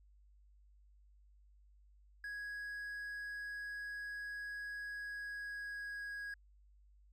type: tone with pitch glide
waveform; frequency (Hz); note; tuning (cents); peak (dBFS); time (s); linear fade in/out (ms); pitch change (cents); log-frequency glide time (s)
triangle; 1661.2 to 1650.7; G#6 to G#6; 0 to -11; -40; 2.24-6.34; 2; -11; 4.88-6.21
effects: added 50 Hz sine -62 dBFS peak until 7.12 s